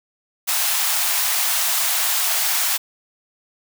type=high-pass noise; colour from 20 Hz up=white; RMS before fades=-20 dBFS; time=0.47-2.78 s; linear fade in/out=20 ms; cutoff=630 Hz; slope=96 dB/octave; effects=none